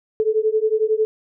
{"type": "beating tone pair", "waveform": "sine", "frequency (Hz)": [430, 441], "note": ["A4", "A4"], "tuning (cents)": [-40, 4], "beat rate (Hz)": 11, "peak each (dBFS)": -19, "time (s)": [0.2, 1.05], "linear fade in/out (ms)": 0, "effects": []}